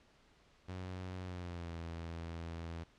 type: tone with pitch glide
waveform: sawtooth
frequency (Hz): 92 to 83.4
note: F#2 to E2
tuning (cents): -9 to +21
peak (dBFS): -38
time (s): 0.68-2.84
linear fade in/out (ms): 10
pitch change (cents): -170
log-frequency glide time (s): 1.22-1.75
effects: pink hiss -67 dBFS RMS until 2.98 s + low-pass 5000 Hz 12 dB/octave